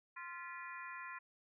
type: harmonic tone with a mistuned harmonic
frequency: 346.7 Hz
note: F4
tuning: 13 cents flat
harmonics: 3 / 4 / 5 / 6 / 7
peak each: -49 / -52 / -52 / -52 / -54 dBFS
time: 0.16-1.19 s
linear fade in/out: 10 ms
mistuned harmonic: 6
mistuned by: -100 cents
effects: none